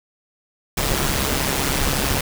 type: noise with amplitude modulation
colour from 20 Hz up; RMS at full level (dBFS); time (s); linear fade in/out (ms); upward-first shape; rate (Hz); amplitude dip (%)
pink; -18; 0.77-2.21; 5; sine; 136; 65
effects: none

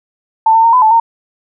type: tone with pitch steps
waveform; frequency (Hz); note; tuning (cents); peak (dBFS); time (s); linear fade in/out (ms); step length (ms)
sine; 889 / 903 / 920 / 1006 / 874 / 918; A5 / A5 / A#5 / B5 / A5 / A#5; +18 / +45 / -23 / +32 / -12 / -27; -5; 0.46-1; 5; 90
effects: none

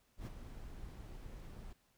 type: noise with ADSR envelope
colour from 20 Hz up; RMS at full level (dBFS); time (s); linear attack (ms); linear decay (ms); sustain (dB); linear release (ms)
brown; -41; 0.17-1.73; 94; 25; -8; 5
effects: pink hiss -74 dBFS RMS until 1.97 s

